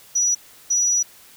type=tone bursts at uneven times; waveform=sine; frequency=5860 Hz; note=F#8; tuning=18 cents flat; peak=-16 dBFS; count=2; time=0.15-0.35 / 0.7-1.03 s; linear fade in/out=10 ms; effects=white hiss -48 dBFS RMS until 1.36 s